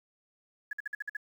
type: tone bursts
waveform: sine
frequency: 1691 Hz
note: G#6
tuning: 31 cents sharp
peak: -32 dBFS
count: 7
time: 0.71-1.169 s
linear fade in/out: 5 ms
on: 21 ms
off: 52 ms
effects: 10-bit